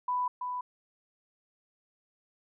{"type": "tone with echo", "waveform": "sine", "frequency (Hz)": 993, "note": "B5", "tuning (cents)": 9, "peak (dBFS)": -27, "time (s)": [0.08, 0.28], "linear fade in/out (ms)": 5, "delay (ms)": 330, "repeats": 1, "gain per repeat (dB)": -5, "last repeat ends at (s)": 0.61, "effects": []}